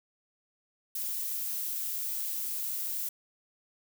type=noise; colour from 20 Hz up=violet; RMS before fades=-34 dBFS; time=0.95-3.09 s; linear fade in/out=5 ms; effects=none